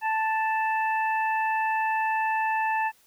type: harmonic tone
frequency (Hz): 880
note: A5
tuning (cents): 0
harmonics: 1 / 2 / 3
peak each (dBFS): -24 / -30 / -34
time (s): 0.01-2.92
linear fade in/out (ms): 50
effects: white hiss -61 dBFS RMS until 3.06 s